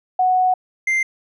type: tone pair in turn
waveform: sine / triangle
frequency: 739 / 2090 Hz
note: F#5 / C7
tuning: -2 / -2 cents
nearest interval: octave + tritone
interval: 1800 cents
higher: second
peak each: -13 / -14 dBFS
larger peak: first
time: 0.19-0.54 / 0.87-1.03 s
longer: first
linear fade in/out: 5 ms
effects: resampled to 24000 Hz